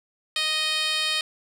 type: tone with band-pass filter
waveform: 10% pulse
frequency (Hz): 622.3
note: D#5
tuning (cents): 0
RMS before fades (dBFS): -25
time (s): 0.36-1.21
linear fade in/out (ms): 2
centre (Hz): 4400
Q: 1.4
effects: none